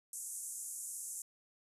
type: band-pass noise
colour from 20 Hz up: white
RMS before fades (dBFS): -44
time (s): 0.13-1.22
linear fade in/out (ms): 2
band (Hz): 6700 to 11000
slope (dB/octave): 48
effects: resampled to 32000 Hz